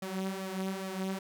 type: tone with flanger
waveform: sawtooth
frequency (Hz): 190.5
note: G3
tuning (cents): -49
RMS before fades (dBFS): -36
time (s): 0.02-1.19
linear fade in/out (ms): 5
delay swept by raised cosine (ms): 1.6 to 5.6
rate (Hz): 2.4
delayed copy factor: +0.65
effects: none